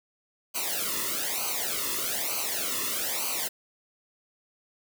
white noise with flanger, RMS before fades -30 dBFS, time 0.54-3.49 s, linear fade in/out 20 ms, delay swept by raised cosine 0.56 to 1.31 ms, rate 1.1 Hz, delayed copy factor -0.95, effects none

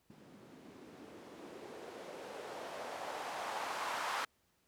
violet noise with low-pass filter sweep, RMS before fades -44 dBFS, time 0.1-4.25 s, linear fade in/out 5 ms, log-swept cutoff 210 to 1100 Hz, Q 1.8, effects pink hiss -75 dBFS RMS until 4.67 s + high-pass 60 Hz 12 dB/octave

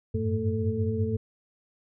sine tone cluster, 93.5 / 99.2 / 108.3 / 223.2 / 441 Hz, F#2 / G2 / A2 / A3 / A4, +19 / +21 / -27 / +25 / +4 cents, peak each -31 dBFS, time 0.14-1.17 s, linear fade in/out 10 ms, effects none

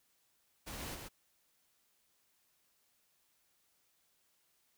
pink noise with echo, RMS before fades -45 dBFS, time 0.66-0.96 s, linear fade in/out 20 ms, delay 130 ms, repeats 1, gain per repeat -3 dB, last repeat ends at 1.09 s, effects white hiss -75 dBFS RMS until 4.77 s

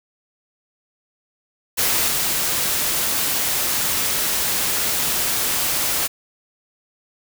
white noise with level steps, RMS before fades -19 / -21 dBFS, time 1.77-6.08 s, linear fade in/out 20 ms, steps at 2.08 s, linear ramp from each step 5 ms, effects none

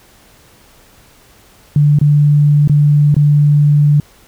sine tone with dropouts, 146.83 Hz, D3, in tune, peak -6 dBFS, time 1.76-4 s, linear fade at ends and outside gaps 2 ms, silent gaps 1.988-2.013 / 2.676-2.696 / 3.144-3.165 s, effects pink hiss -46 dBFS RMS until 4.27 s

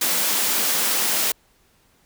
white high-pass noise, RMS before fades -21 dBFS, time 0.01-1.32 s, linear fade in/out 5 ms, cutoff 170 Hz, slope 96 dB/octave, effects pink hiss -60 dBFS RMS until 2.05 s

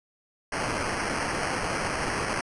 blue noise with sample-and-hold, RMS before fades -29 dBFS, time 0.52-2.41 s, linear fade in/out 5 ms, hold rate 3675 Hz, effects resampled to 24000 Hz

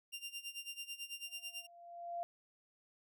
sawtooth tone with tremolo, 2790 Hz, F7, 2 cents flat, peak -38 dBFS, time 0.12-1.67 s, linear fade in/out 20 ms, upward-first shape sine, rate 9.1 Hz, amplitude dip 85%
sine tone with exponential growth, 690 Hz, F5, 21 cents flat, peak -36 dBFS, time 1.26-2.23 s, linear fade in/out 0 ms, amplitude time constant 210 ms
effects none

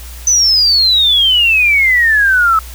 sine exponential sweep, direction down, 6150 to 1284 Hz, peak -7 dBFS, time 0.27-2.59 s, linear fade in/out 2 ms, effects added 60 Hz sine -28 dBFS peak until 2.74 s + white hiss -35 dBFS RMS until 2.74 s

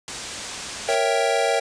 white low-pass noise, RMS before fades -34 dBFS, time 0.08-0.95 s, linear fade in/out 0 ms, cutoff 8300 Hz, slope 24 dB/octave
square chord, A# diminished seventh, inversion none, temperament equal, 466.2 / 554.4 / 659.3 / 784 Hz, A#4 / C#5 / E5 / G5, 0 / 0 / 0 / 0 cents, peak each -25 dBFS, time 0.88-1.6 s, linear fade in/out 10 ms
effects resampled to 22050 Hz

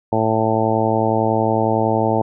harmonic tone, 110.9 Hz, A2, 14 cents sharp, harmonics 1 / 2 / 3 / 4 / 5 / 6 / 7 / 8, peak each -23 / -23 / -23 / -23 / -23 / -23 / -23 / -23 dBFS, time 0.12-2.22 s, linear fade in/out 5 ms, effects none

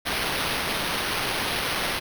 white noise with sample-and-hold, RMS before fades -27 dBFS, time 0.05-2 s, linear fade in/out 20 ms, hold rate 7350 Hz, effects none

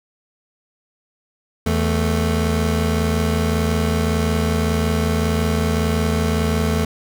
25% pulse tone pair together, 81.77 / 220 Hz, E2 / A3, -13 / 0 cents, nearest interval octave + perfect fourth, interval 1713 cents, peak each -15 / -17 dBFS, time 1.66-6.85 s, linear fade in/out 5 ms, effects none

